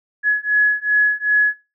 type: beating tone pair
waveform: sine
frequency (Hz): 1689 / 1691.6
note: G#6 / G#6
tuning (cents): +29 / +31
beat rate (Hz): 2.6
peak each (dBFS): -17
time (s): 0.23-1.54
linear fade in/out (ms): 50
effects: noise-tail reverb RT60 0.3 s tail -21 dB re dry

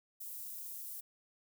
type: high-pass noise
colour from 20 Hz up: white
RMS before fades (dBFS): -45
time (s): 0.2-1.01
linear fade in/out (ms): 10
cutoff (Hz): 12000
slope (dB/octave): 12
effects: none

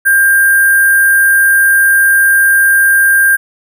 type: tone with sample-and-hold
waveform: sine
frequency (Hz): 1595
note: G6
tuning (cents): +30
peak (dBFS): -5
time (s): 0.05-3.37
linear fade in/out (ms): 20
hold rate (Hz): 11025
effects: none

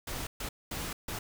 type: noise bursts at uneven times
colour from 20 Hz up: pink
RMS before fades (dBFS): -37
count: 4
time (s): 0.07-0.27 / 0.4-0.49 / 0.71-0.93 / 1.08-1.19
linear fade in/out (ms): 5
effects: none

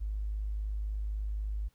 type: tone with tanh clipping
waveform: triangle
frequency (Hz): 51.91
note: G#1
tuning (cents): 0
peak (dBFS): -31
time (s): 0-1.69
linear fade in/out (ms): 20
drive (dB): 3
effects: pink hiss -72 dBFS RMS until 1.74 s

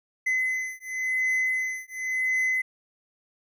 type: beating tone pair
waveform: triangle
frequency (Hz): 2034 / 2034.93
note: C7 / C7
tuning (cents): -50 / -49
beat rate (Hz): 0.93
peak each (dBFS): -26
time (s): 0.26-2.62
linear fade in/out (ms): 10
effects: none

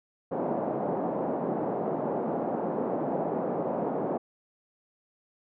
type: band-pass noise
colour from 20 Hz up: white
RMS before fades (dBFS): -30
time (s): 0.31-4.18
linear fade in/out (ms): 10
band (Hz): 170 to 730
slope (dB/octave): 24
effects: none

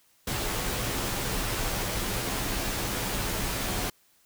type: noise with comb filter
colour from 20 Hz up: pink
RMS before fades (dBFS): -30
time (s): 0.27-3.9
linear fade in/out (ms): 5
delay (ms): 13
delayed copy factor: -0.5
effects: white hiss -64 dBFS RMS until 4.25 s

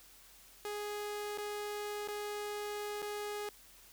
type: tone with dropouts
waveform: sawtooth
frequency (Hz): 415.3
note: G#4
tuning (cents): 0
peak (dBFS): -34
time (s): 0.65-3.49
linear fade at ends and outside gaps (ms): 1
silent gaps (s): 1.375-1.383 / 2.075-2.085 / 3.02-3.025
effects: added 45 Hz sine -68 dBFS peak until 3.92 s + white hiss -59 dBFS RMS until 3.92 s

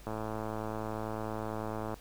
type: click train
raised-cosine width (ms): 1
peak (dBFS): -23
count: 205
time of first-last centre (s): 0.07-1.942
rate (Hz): 109
effects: added 50 Hz sine -53 dBFS peak until 2 s + pink hiss -56 dBFS RMS until 2 s

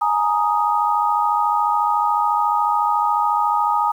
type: chord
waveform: sine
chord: Ab suspended second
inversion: none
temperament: equal with one note detuned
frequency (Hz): 838.3 / 932.3 / 1244.5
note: Ab5 / Bb5 / Eb6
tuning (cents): +16 / 0 / 0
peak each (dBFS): -20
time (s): 0.01-3.92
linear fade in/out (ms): 10
effects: 8-bit

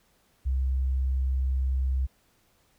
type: tone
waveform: sine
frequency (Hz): 65.5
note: C2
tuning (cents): +2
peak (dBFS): -23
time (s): 0.45-2.07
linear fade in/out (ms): 20
effects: pink hiss -66 dBFS RMS until 2.78 s

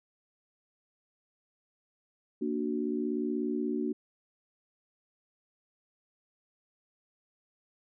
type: chord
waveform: sine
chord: Bb augmented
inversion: none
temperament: equal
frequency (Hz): 233.1 / 293.7 / 370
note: Bb3 / D4 / F#4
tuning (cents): 0 / 0 / 0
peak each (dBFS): -33 / -33 / -34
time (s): 2.41-3.93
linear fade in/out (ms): 10
effects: none

